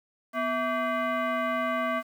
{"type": "tone with frequency modulation", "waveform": "sine", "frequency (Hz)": 248.1, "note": "B3", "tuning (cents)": 8, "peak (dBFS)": -25, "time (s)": [0.33, 2.03], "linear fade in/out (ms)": 50, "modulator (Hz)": 902, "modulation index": 1.7, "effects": ["9-bit"]}